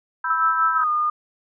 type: chord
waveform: sine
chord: E minor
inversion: second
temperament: equal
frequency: 987.8 / 1318.5 / 1568 Hz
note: B5 / E6 / G6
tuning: 0 / 0 / 0 cents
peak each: -26 dBFS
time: 0.24-0.84 s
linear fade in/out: 5 ms
type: tone with pitch glide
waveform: sine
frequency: 1313 to 1218 Hz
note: E6 to D#6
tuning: -7 to -37 cents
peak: -18 dBFS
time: 0.3-1.1 s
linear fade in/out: 5 ms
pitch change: -130 cents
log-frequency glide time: 0.74-0.89 s
effects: none